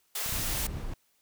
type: high-pass noise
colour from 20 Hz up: white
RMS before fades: -33 dBFS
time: 0.15-0.67 s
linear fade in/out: 5 ms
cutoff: 420 Hz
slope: 24 dB/octave
type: clicks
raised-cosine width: 5 ms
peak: -31 dBFS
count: 10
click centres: 0.262 / 0.293 / 0.326 / 0.365 / 0.397 / 0.44 / 0.474 / 0.509 / 0.546 / 0.576 s
type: noise with tremolo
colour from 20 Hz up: brown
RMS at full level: -34 dBFS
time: 0.32-0.94 s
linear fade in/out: 5 ms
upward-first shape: triangle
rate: 5 Hz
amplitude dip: 25%
effects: white hiss -70 dBFS RMS until 1.21 s